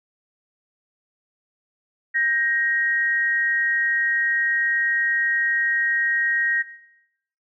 sine tone pair together, 1588 / 1879.4 Hz, G6 / A#6, +22 / +14 cents, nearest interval minor third, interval 292 cents, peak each -27 / -19 dBFS, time 2.14-6.63 s, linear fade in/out 20 ms, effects noise-tail reverb RT60 0.8 s tail -17 dB re dry

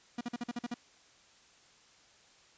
45% pulse tone bursts, 240 Hz, B3, 49 cents flat, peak -34 dBFS, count 8, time 0.18-0.742 s, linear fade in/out 5 ms, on 30 ms, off 46 ms, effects white hiss -62 dBFS RMS until 2.57 s + resampled to 16000 Hz

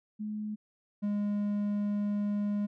sine / triangle tone pair in turn, 212.1 / 205.7 Hz, G#3 / G#3, +37 / -16 cents, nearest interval minor second, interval 53 cents, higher first, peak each -33 / -26 dBFS, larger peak second, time 0.19-0.56 / 1.02-2.67 s, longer second, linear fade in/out 20 ms, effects none

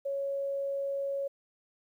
sine tone, 554.4 Hz, C#5, in tune, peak -30 dBFS, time 0.05-1.28 s, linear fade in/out 10 ms, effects 11-bit

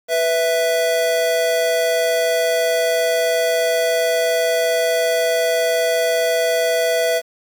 square tone pair together, 493.9 / 659.3 Hz, B4 / E5, 0 / 0 cents, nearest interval perfect fourth, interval 500 cents, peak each -21 / -18 dBFS, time 0.08-7.22 s, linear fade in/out 50 ms, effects 7-bit

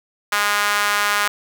sawtooth tone with high-pass filter, 205.7 Hz, G#3, 16 cents flat, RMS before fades -19 dBFS, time 0.32-1.28 s, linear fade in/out 5 ms, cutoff 1300 Hz, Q 1.9, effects none

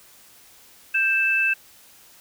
sine tone pair together, 1572.3 / 2637 Hz, G6 / E7, +5 / 0 cents, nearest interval major sixth, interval 895 cents, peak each -23 / -19 dBFS, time 0.94-1.54 s, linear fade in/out 10 ms, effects white hiss -51 dBFS RMS until 2.2 s

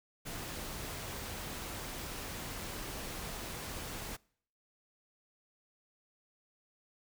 pink noise, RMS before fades -42 dBFS, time 0.25-4.17 s, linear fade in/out 20 ms, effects noise-tail reverb RT60 0.6 s tail -25 dB re dry

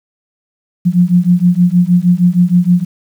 sine beating tone pair, 174.1 / 180.5 Hz, F3 / F#3, -5 / -43 cents, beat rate 6.4 Hz, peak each -10 dBFS, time 0.85-2.85 s, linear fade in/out 20 ms, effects 7-bit

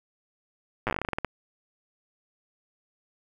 slowing click train, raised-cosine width 0.5 ms, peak -12 dBFS, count 15, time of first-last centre 0.87-1.247 s, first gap 8 ms, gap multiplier 1.17, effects 8-bit

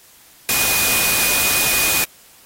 sine tone in noise, 2475 Hz, D#7, 10 cents flat, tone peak -22 dBFS, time 0.49-2.04 s, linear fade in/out 0 ms, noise white, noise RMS -18 dBFS, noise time 0.49-2.04 s, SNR -7 dB, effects white hiss -48 dBFS RMS until 2.45 s + AAC 48 kbps

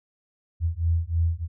sine beating tone pair, 81.9 / 85.1 Hz, E2 / F2, -11 / -44 cents, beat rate 3.2 Hz, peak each -24 dBFS, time 0.6-1.48 s, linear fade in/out 50 ms, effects none

